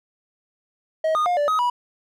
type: tone with pitch steps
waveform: triangle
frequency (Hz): 635 / 1228 / 711 / 584 / 1263 / 975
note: D#5 / D#6 / F5 / D5 / D#6 / B5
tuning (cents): +35 / -23 / +31 / -10 / +26 / -23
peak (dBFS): -16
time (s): 1.04-1.7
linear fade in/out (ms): 5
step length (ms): 110
effects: none